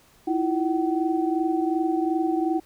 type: tone cluster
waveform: sine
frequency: 322.3 / 345 / 757 Hz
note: E4 / F4 / F#5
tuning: -39 / -21 / +39 cents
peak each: -23 / -27 / -28 dBFS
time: 0.27-2.6 s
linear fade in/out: 10 ms
effects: pink hiss -57 dBFS RMS until 2.65 s